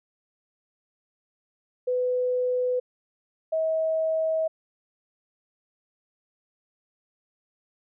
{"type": "tone pair in turn", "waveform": "sine", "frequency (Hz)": [500, 640.2], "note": ["B4", "D#5"], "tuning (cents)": [21, 49], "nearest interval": "major third", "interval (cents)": 428, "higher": "second", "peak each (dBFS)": -22, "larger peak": "neither", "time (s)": [[1.87, 2.8], [3.52, 4.48]], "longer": "second", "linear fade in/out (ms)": 10, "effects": []}